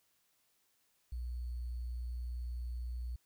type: tone with sample-and-hold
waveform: sine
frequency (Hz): 60.5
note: B1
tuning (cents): -35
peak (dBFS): -37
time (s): 1.12-3.16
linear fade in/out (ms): 5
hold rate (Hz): 4410
effects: white hiss -75 dBFS RMS until 3.25 s